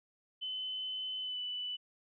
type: tone with pitch glide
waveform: sine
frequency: 3035 to 2981 Hz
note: F#7 to F#7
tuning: +43 to +12 cents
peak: -36 dBFS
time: 0.41-1.77 s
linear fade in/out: 20 ms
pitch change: -31 cents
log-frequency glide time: 1.2-1.39 s
effects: none